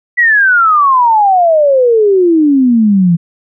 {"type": "exponential sweep", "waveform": "sine", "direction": "down", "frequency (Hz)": [1975.5, 164.81], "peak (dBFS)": -5, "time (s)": [0.17, 3.17], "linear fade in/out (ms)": 20, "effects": []}